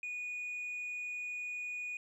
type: tone with tanh clipping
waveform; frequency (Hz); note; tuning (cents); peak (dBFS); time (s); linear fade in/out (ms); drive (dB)
triangle; 2462; D#7; -19; -38; 0.03-1.97; 2; 6
effects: none